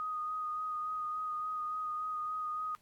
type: tone with vibrato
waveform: sine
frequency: 1243 Hz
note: D#6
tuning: 2 cents flat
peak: -34 dBFS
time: 0-2.75 s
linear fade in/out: 0 ms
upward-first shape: sine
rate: 3.5 Hz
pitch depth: 17 cents each way
effects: pink hiss -69 dBFS RMS until 2.81 s + AAC 64 kbps